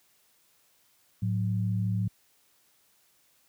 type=tone pair together; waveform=sine; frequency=108.57 / 182.6 Hz; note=A2 / F#3; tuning=-23 / -23 cents; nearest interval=major sixth; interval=900 cents; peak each=-26 / -31 dBFS; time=1.22-2.08 s; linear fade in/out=5 ms; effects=white hiss -66 dBFS RMS until 3.48 s + high-pass 60 Hz 12 dB/octave